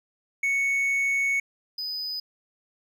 triangle tone pair in turn, 2217 / 4991 Hz, C#7 / D#8, 0 / +5 cents, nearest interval octave + major second, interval 1405 cents, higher second, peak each -20 / -28 dBFS, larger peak first, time 0.43-1.4 / 1.78-2.2 s, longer first, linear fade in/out 5 ms, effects none

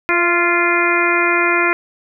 harmonic tone with a mistuned harmonic, 347.4 Hz, F4, 9 cents flat, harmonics 1 / 2 / 3 / 4 / 5 / 6 / 7, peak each -19 / -24 / -21 / -19 / -22 / -19 / -20 dBFS, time 0.09-1.73 s, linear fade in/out 0 ms, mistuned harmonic 2, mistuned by -28 cents, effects none

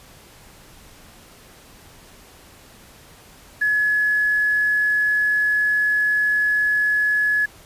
sine tone with quantisation, 1698 Hz, G#6, 38 cents sharp, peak -16 dBFS, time 3.61-7.46 s, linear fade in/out 10 ms, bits 7, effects pink hiss -47 dBFS RMS until 7.65 s + resampled to 32000 Hz

